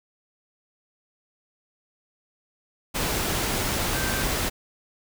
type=tone in noise; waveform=sine; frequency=1560 Hz; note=G6; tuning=9 cents flat; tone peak=-32 dBFS; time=3.94-4.24 s; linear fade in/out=20 ms; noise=pink; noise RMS=-26 dBFS; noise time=2.94-4.5 s; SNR=-9 dB; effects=none